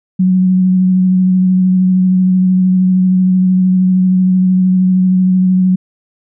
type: tone with vibrato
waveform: sine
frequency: 185 Hz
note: F#3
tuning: in tune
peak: -7 dBFS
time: 0.19-5.76 s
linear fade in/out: 10 ms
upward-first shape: sine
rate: 13 Hz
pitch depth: 17 cents each way
effects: none